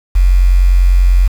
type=tone with quantisation; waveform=sine; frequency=45.15 Hz; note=F#1; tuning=42 cents flat; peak=-5 dBFS; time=0.15-1.28 s; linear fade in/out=10 ms; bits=5; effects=none